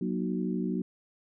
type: harmonic tone with a mistuned harmonic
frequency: 61.74 Hz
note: B1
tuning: in tune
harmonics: 3 / 4 / 5 / 6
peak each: -31 / -33 / -35 / -37 dBFS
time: 0.01-0.82 s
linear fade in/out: 5 ms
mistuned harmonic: 4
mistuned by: -68 cents
effects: none